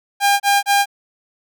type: tone bursts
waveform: sawtooth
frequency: 804 Hz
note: G5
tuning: 44 cents sharp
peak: -8 dBFS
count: 3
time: 0.2-0.858 s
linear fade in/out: 50 ms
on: 200 ms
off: 29 ms
effects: none